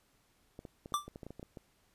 clicks, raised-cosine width 2 ms, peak -32 dBFS, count 12, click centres 0.591 / 0.652 / 0.859 / 0.922 / 1.08 / 1.159 / 1.232 / 1.266 / 1.306 / 1.396 / 1.429 / 1.572 s
square tone with exponential decay, 1174.7 Hz, D6, in tune, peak -26 dBFS, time 0.94-1.08 s, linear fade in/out 0 ms, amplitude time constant 30 ms
effects pink hiss -71 dBFS RMS until 1.94 s + resampled to 32000 Hz

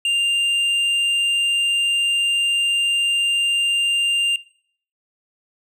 sine tone with hard clipping, 2794 Hz, F7, in tune, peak -18 dBFS, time 0.05-4.36 s, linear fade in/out 2 ms, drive 5 dB, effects noise-tail reverb RT60 0.6 s tail -20 dB re dry

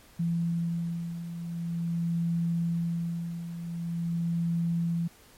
sine beating tone pair, 168.6 / 169.05 Hz, E3 / E3, +39 / +44 cents, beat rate 0.45 Hz, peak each -34 / -28 dBFS, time 0.19-5.08 s, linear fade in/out 10 ms, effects pink hiss -56 dBFS RMS until 5.37 s + MP3 64 kbps

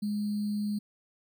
sine tone with sample-and-hold, 207.7 Hz, G#3, in tune, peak -28 dBFS, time 0.02-0.79 s, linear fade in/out 10 ms, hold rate 4410 Hz, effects none

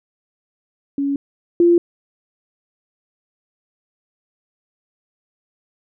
sine tone pair in turn, 280 / 344.8 Hz, C#4 / F4, +18 / -22 cents, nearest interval major third, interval 360 cents, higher second, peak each -17 / -9 dBFS, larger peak second, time 0.98-1.16 / 1.6-1.78 s, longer neither, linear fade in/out 2 ms, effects none

